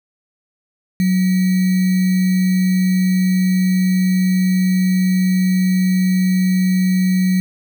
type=tone with sample-and-hold; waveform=sine; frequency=185 Hz; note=F#3; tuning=in tune; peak=-12 dBFS; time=1-7.4 s; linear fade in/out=0 ms; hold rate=2100 Hz; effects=none